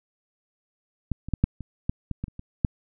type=clicks; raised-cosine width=5 ms; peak=-13 / -23 / -10 / -6 / -23 / -11 / -16 / -17 / -29 / -24 / -7 dBFS; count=11; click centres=1.117 / 1.286 / 1.337 / 1.44 / 1.607 / 1.895 / 2.113 / 2.24 / 2.282 / 2.394 / 2.648 s; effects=none